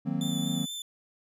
triangle chord, C half-diminished seventh, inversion first, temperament equal with one note detuned, 155.56 / 184.04 / 233.1 / 261.6 Hz, Eb3 / Gb3 / Bb3 / C4, 0 / -9 / 0 / 0 cents, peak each -31 dBFS, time 0.05-0.66 s, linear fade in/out 20 ms
sawtooth tone with vibrato, 3520 Hz, A7, in tune, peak -32 dBFS, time 0.21-0.82 s, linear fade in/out 2 ms, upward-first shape sine, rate 4.3 Hz, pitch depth 18 cents each way
effects resampled to 32000 Hz

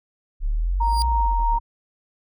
sine exponential two-way sweep, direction up then down, 33.46 to 61.74 to 33.46 Hz, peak -19 dBFS, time 0.4-1.6 s, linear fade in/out 50 ms, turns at 1.07 s
sine tone with tremolo, 932.3 Hz, A#5, in tune, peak -19 dBFS, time 0.8-1.59 s, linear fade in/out 10 ms, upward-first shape sine, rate 3.1 Hz, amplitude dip 30%
35% pulse tone with exponential growth, 4800 Hz, D8, 37 cents sharp, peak -20 dBFS, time 0.82-1.02 s, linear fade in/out 0 ms, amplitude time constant 43 ms
effects none

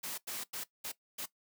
white noise bursts at uneven times, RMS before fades -40 dBFS, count 5, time 0.03-0.18 / 0.27-0.44 / 0.53-0.64 / 0.84-0.92 / 1.18-1.26 s, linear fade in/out 10 ms, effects noise-tail reverb RT60 0.1 s tail -17 dB re dry + high-pass 150 Hz 12 dB/octave

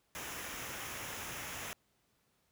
pink noise with comb filter, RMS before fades -43 dBFS, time 0.15-1.73 s, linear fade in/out 0 ms, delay 0.23 ms, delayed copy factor -0.55, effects pink hiss -75 dBFS RMS until 2.51 s + high-pass 60 Hz 12 dB/octave

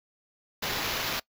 violet noise with sample-and-hold, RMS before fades -31 dBFS, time 0.62-1.2 s, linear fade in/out 10 ms, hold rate 8820 Hz, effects noise-tail reverb RT60 0.1 s tail -22 dB re dry

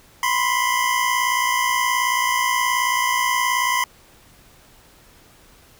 25% pulse tone pair together, 987.8 / 1046.5 Hz, B5 / C6, 0 / 0 cents, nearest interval minor second, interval 100 cents, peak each -17 dBFS, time 0.23-3.84 s, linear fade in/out 2 ms, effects pink hiss -51 dBFS RMS until 5.79 s

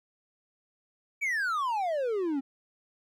triangle exponential sweep, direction down, 2349 to 261.6 Hz, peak -25 dBFS, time 1.21-2.41 s, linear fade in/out 20 ms, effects none

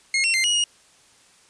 sawtooth tone with pitch steps, 2152 / 2720 / 2090 / 2901 / 2871 Hz, C7 / F7 / C7 / F#7 / F7, +48 / -46 / -2 / -35 / +47 cents, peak -15 dBFS, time 0.14-0.64 s, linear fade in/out 2 ms, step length 100 ms, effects white hiss -55 dBFS RMS until 1.49 s + resampled to 22050 Hz

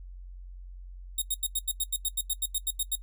5% pulse tone bursts, 3729 Hz, A#7, in tune, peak -18 dBFS, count 15, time 1.18-2.955 s, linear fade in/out 5 ms, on 39 ms, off 85 ms, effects noise-tail reverb RT60 0.1 s tail -19 dB re dry + added 45 Hz sine -41 dBFS peak until 3.02 s

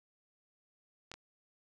clicks, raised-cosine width 0.2 ms, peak -27 / -30 dBFS, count 2, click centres 1.116 / 1.14 s, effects none

